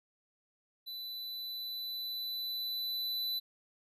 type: tone with level ramp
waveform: square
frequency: 3991 Hz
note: B7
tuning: 17 cents sharp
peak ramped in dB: -41 to -33 dBFS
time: 0.86-3.4 s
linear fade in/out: 20 ms
effects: resampled to 32000 Hz